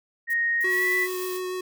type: tone with pitch glide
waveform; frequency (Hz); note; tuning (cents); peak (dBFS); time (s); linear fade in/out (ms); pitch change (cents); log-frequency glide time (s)
sine; 1864.7 to 1975.6; A#6 to B6; 0 to 0; -21; 0.27-1.08; 50; +100; 0.59-0.89
type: noise bursts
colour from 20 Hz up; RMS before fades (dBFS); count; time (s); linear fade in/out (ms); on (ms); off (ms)
violet; -40; 4; 0.3-1.25; 2; 35; 270
type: tone with vibrato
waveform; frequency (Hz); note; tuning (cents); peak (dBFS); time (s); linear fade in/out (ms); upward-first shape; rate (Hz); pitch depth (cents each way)
square; 367.6; F#4; -11; -29; 0.64-1.61; 5; triangle; 6.9; 12
type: noise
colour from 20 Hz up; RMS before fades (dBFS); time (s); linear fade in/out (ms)
blue; -38; 0.68-1.41; 50
effects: none